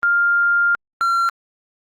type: tone pair in turn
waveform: sine / triangle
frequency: 1400 / 1368.8 Hz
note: F6 / F6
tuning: +4 / -35 cents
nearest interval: unison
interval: 39 cents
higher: first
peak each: -13 dBFS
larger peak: neither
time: 0.03-0.75 / 1.01-1.29 s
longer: first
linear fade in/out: 0 ms
effects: Opus 32 kbps